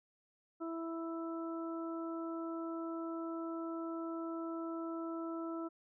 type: harmonic tone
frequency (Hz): 330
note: E4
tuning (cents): +2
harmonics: 1 / 2 / 3 / 4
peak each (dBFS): -39 / -47 / -53 / -47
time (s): 0.6-5.69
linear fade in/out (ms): 20
effects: none

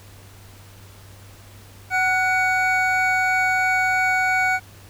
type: tone cluster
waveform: triangle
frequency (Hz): 749 / 1470 / 2250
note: F#5 / F#6 / C#7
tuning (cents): +21 / -12 / +25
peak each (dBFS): -20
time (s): 1.9-4.6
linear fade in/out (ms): 50
effects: added 98 Hz sine -44 dBFS peak until 4.89 s + pink hiss -48 dBFS RMS until 4.89 s

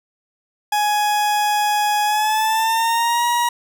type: tone with pitch glide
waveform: 40% pulse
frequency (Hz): 836 to 954.8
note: G#5 to A#5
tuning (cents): +11 to +41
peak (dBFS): -15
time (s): 0.72-3.49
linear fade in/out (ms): 5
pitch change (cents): +230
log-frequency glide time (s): 2.04-3.25
effects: none

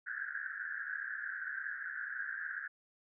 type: band-pass noise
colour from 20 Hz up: white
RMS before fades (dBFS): -41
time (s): 0.06-2.68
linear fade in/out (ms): 10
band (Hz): 1500 to 1700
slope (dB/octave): 96
effects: none

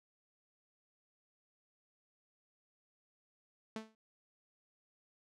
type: tone with exponential decay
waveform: sawtooth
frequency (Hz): 220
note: A3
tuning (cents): 0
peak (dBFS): -33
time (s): 3.76-3.95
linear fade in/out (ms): 2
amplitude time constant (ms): 41
effects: low-pass 7000 Hz 12 dB/octave

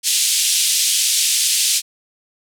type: band-pass noise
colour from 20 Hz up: white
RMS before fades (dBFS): -17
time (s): 0.03-1.82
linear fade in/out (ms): 50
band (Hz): 2800 to 10000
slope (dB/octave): 24
effects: none

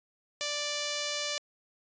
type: tone with notch filter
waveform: 5% pulse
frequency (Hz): 587.3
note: D5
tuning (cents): 0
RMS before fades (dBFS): -33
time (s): 0.41-1.38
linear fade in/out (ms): 0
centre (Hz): 1400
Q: 1.9
effects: resampled to 16000 Hz

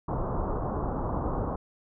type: low-pass noise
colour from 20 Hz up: pink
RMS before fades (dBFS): -30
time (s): 0.08-1.56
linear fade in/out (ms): 5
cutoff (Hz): 1200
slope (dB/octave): 48
effects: none

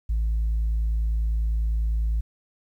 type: tone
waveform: sine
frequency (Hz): 55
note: A1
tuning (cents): 0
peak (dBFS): -19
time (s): 0.09-2.21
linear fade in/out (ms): 10
effects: tanh soft clip ceiling -19 dBFS + 10-bit

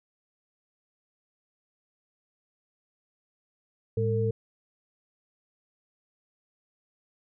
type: tone cluster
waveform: sine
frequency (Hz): 110 / 203.9 / 451.3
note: A2 / G#3 / A4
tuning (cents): 0 / -32 / +44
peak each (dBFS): -26 / -35 / -27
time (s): 3.97-4.31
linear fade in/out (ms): 5
effects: none

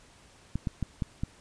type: clicks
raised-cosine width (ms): 5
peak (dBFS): -17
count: 5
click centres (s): 0.556 / 0.672 / 0.827 / 1.022 / 1.235
effects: pink hiss -57 dBFS RMS until 1.4 s + resampled to 22050 Hz

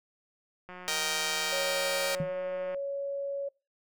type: click train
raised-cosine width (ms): 0.5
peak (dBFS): -30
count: 373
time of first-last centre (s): 0.69-2.745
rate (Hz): 181
type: chord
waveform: 5% pulse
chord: Eb major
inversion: second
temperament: just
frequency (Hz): 466.7 / 622.3 / 777.8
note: Bb4 / Eb5 / G5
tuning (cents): +2 / 0 / -14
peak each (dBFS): -23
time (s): 0.88-2.15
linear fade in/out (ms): 0
type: tone with pitch glide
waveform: sine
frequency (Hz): 554.4 to 558.6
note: C#5 to C#5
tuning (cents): 0 to +13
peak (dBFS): -31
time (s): 1.52-3.49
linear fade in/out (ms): 10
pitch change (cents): +13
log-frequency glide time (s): 2.23-3
type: tone with exponential decay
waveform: sine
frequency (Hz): 161.2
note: E3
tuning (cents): -38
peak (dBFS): -26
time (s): 2.2-2.33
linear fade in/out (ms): 2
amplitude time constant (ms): 28
effects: noise-tail reverb RT60 0.3 s tail -24 dB re dry

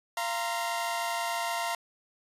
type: chord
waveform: sawtooth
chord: F suspended fourth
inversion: none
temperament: equal with one note detuned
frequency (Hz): 687.6 / 932.3 / 1046.5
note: F5 / Bb5 / C6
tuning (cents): -27 / 0 / 0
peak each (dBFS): -29 / -29 / -34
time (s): 0.17-1.75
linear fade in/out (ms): 2
effects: resampled to 32000 Hz

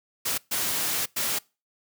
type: noise bursts at uneven times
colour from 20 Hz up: white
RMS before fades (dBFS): -27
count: 3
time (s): 0.25-0.38 / 0.51-1.06 / 1.16-1.39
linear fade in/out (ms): 10
effects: noise-tail reverb RT60 0.3 s tail -25 dB re dry + high-pass 100 Hz 12 dB/octave

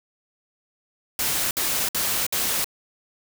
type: noise bursts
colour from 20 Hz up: white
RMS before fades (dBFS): -24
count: 4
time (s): 1.19-2.644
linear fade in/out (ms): 2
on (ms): 320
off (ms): 58
effects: none

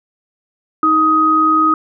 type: tone pair together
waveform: sine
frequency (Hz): 313.7 / 1254.8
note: D#4 / D#6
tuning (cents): +14 / +14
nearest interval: 2 octaves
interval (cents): 2400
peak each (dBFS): -16 / -10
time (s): 0.83-1.74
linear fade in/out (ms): 2
effects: none

